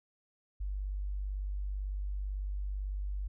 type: tone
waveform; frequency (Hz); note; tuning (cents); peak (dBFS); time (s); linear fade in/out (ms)
sine; 49; G1; 0; -33; 0.6-3.28; 10
effects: none